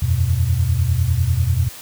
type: chord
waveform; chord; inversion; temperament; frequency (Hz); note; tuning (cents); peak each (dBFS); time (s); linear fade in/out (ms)
sine; E suspended second; none; equal; 82.41 / 92.5 / 123.47; E2 / F#2 / B2; 0 / 0 / 0; -19; 0.02-1.69; 5
effects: white hiss -37 dBFS RMS until 1.81 s